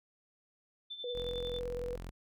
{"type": "tone with tremolo", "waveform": "sine", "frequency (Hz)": 3539, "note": "A7", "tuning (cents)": 9, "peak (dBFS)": -39, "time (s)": [0.9, 1.6], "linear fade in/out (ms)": 10, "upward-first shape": "sine", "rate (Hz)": 11, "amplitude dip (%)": 65}
{"type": "tone with vibrato", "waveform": "sine", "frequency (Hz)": 488.3, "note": "B4", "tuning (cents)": -20, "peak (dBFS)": -36, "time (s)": [1.04, 1.96], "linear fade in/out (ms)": 2, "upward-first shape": "sine", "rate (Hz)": 18, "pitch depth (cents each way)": 27}
{"type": "tone", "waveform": "sawtooth", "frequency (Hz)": 43.65, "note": "F1", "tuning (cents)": 0, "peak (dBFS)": -38, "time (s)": [1.14, 2.11], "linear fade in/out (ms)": 20}
{"effects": []}